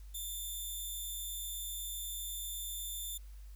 5% pulse tone with amplitude modulation, 3552 Hz, A7, 16 cents sharp, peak -30 dBFS, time 0.14-3.18 s, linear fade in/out 10 ms, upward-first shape sine, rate 217 Hz, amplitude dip 30%, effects added 50 Hz sine -47 dBFS peak until 3.55 s + white hiss -67 dBFS RMS until 3.55 s

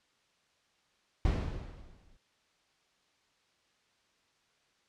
brown noise with exponential decay, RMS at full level -26 dBFS, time 1.25-2.17 s, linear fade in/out 1 ms, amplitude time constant 200 ms, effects white hiss -71 dBFS RMS until 4.88 s + low-pass 5000 Hz 12 dB/octave

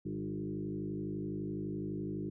sine tone with frequency modulation, 246.9 Hz, B3, in tune, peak -35 dBFS, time 0.05-2.3 s, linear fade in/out 10 ms, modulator 51.9 Hz, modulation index 2.5, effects none

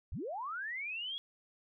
sine linear sweep, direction up, 38.48 to 3369 Hz, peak -37 dBFS, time 0.12-1.18 s, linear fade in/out 0 ms, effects none

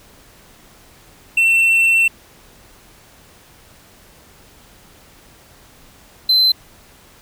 triangle tone pair in turn, 2696 / 4072 Hz, E7 / C8, +38 / -48 cents, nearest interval perfect fifth, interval 714 cents, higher second, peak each -9 dBFS, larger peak neither, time 1.37-2.08 / 6.29-6.52 s, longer first, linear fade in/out 5 ms, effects pink hiss -47 dBFS RMS until 7.21 s

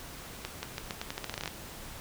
accelerating click train, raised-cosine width 0.2 ms, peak -17 dBFS, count 15, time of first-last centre 0.45-1.477 s, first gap 180 ms, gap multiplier 0.84, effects pink hiss -45 dBFS RMS until 2 s

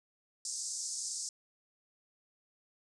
white band-pass noise, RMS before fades -39 dBFS, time 0.45-1.29 s, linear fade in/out 2 ms, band 5000 to 8600 Hz, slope 48 dB/octave, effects resampled to 24000 Hz

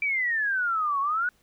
sine exponential two-way sweep, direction down then up, 2349 to 1088 to 1497 Hz, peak -23 dBFS, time 0.02-1.29 s, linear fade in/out 2 ms, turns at 1 s, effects pink hiss -65 dBFS RMS until 1.42 s

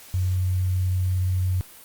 sine tone with quantisation, 91.9 Hz, F#2, 11 cents flat, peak -20 dBFS, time 0.14-1.61 s, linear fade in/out 0 ms, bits 8, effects white hiss -46 dBFS RMS until 1.84 s + Opus 48 kbps

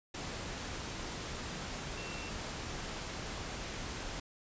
sine tone in noise, 2700 Hz, E7, 41 cents sharp, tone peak -47 dBFS, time 1.97-2.3 s, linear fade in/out 5 ms, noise pink, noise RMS -41 dBFS, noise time 0.14-4.2 s, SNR -9 dB, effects resampled to 16000 Hz

